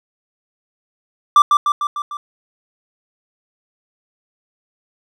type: tone with echo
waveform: triangle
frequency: 1174.7 Hz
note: D6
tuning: in tune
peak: -3 dBFS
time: 1.36-1.42 s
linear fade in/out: 2 ms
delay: 150 ms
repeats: 5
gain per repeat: -4 dB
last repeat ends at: 2.17 s
effects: none